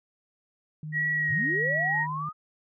sine tone with tremolo, 153.7 Hz, D#3, 21 cents flat, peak -33 dBFS, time 0.83-2.29 s, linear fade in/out 2 ms, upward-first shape triangle, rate 2.6 Hz, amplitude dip 25%
sine tone with vibrato, 1900 Hz, A#6, 33 cents sharp, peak -24 dBFS, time 0.92-2.07 s, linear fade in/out 50 ms, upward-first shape sine, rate 1.5 Hz, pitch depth 26 cents each way
sine linear sweep, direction up, 69.3 to 1272 Hz, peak -30 dBFS, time 1.28-2.33 s, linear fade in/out 50 ms
effects none

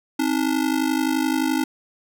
square ring-modulated tone, 289.7 Hz, D4, 24 cents flat, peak -17 dBFS, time 0.19-1.64 s, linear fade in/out 5 ms, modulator 25.8 Hz, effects none

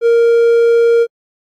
triangle tone, 466.2 Hz, A#4, in tune, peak -5 dBFS, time 0.01-1.07 s, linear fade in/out 50 ms, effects AAC 64 kbps

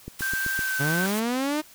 click train, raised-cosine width 3 ms, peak -22 dBFS, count 5, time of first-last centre 0.08-0.592 s, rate 7.82 Hz
white high-pass noise, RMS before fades -34 dBFS, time 0.19-1.2 s, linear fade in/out 5 ms, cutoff 800 Hz, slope 48 dB/octave
sine tone with pitch glide, 1568 to 1538.4 Hz, G6 to G6, 0 to -33 cents, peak -25 dBFS, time 0.22-1.06 s, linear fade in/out 0 ms, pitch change -33 cents, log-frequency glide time 0.57-0.75 s
sawtooth linear sweep, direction up, 134.9 to 311.1 Hz, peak -20 dBFS, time 0.79-1.62 s, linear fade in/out 20 ms
effects white hiss -51 dBFS RMS until 1.74 s

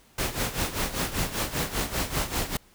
pink noise with tremolo, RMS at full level -26 dBFS, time 0.18-2.57 s, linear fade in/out 5 ms, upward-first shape sine, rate 5.1 Hz, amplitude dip 75%, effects pink hiss -58 dBFS RMS until 2.74 s

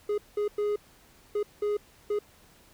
triangle tone bursts at uneven times, 415.3 Hz, G#4, in tune, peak -23 dBFS, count 6, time 0.09-0.18 / 0.37-0.48 / 0.58-0.76 / 1.35-1.43 / 1.62-1.77 / 2.1-2.19 s, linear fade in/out 5 ms, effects pink hiss -58 dBFS RMS until 2.73 s

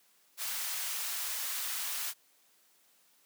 white high-pass noise, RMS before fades -36 dBFS, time 0.37-2.14 s, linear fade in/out 50 ms, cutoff 960 Hz, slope 12 dB/octave, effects white hiss -67 dBFS RMS until 3.25 s + high-pass 200 Hz 12 dB/octave

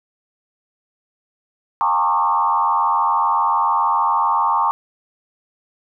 sine tone with frequency modulation, 1000 Hz, B5, 21 cents sharp, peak -14 dBFS, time 1.81-4.71 s, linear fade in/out 0 ms, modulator 87 Hz, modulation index 2.1, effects none

